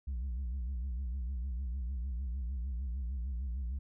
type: tone with vibrato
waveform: sine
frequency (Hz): 63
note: B1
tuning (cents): +35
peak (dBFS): -31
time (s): 0.07-3.79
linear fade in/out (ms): 10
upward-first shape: sine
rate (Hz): 6.6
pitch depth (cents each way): 160
effects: tanh soft clip ceiling -33 dBFS

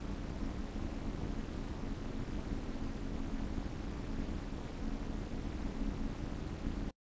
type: noise with amplitude modulation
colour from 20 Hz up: brown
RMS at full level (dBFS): -35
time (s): 0-6.91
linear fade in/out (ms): 5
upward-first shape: sine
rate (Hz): 244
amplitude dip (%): 95
effects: noise-tail reverb RT60 0.1 s tail -26 dB re dry + resampled to 16000 Hz

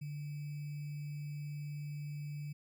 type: tone with sample-and-hold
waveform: sine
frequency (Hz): 146.83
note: D3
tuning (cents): 0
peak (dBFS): -39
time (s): 0.01-2.53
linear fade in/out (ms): 10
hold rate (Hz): 2450
effects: none

